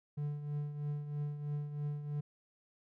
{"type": "tone with tremolo", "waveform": "triangle", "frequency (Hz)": 146.83, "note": "D3", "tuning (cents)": 0, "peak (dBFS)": -31, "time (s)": [0.17, 2.21], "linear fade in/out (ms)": 10, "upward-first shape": "triangle", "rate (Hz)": 3.1, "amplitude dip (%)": 65, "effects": []}